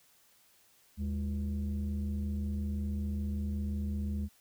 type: tone pair together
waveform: sine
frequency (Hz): 76.9 / 205.3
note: D#2 / G#3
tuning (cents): -20 / -20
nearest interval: octave + perfect fourth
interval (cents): 1700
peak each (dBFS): -31 / -34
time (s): 0.97-4.29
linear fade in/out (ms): 50
effects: tanh soft clip ceiling -28 dBFS + white hiss -65 dBFS RMS until 4.4 s